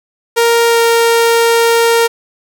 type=tone with pitch glide; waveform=sawtooth; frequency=466.2 to 463.2 Hz; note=A#4 to A#4; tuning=0 to -11 cents; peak=-4 dBFS; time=0.36-2.08 s; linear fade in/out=20 ms; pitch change=-11 cents; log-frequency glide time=0.68-0.79 s; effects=none